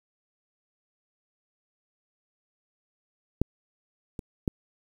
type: clicks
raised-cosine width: 3 ms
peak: -9 / -22 / -12 dBFS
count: 3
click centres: 3.416 / 4.192 / 4.478 s
effects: 8-bit